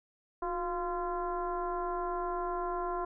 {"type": "tone with frequency modulation", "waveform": "sine", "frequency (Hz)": 698, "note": "F5", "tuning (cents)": -1, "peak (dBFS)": -31, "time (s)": [0.42, 3.05], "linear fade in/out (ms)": 5, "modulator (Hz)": 337, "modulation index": 1.5, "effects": []}